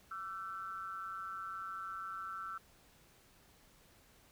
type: tone with amplitude modulation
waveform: sine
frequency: 1338 Hz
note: E6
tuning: 25 cents sharp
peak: -37 dBFS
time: 0.11-2.58 s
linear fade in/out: 5 ms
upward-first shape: sine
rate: 186 Hz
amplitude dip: 80%
effects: pink hiss -65 dBFS RMS until 4.31 s